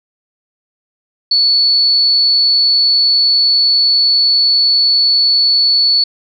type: tone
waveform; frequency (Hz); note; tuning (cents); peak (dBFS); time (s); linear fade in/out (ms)
sine; 4435; C#8; 0; -8; 1.31-6.04; 5
effects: none